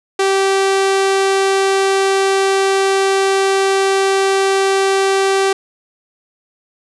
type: tone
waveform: sawtooth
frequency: 388.4 Hz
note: G4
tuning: 16 cents flat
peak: -8 dBFS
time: 0.19-5.53 s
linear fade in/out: 5 ms
effects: resampled to 22050 Hz + 7-bit